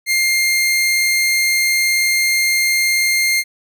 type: tone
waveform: sawtooth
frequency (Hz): 2113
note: C7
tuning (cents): +16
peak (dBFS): -10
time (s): 0.06-3.44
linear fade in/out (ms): 50
effects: none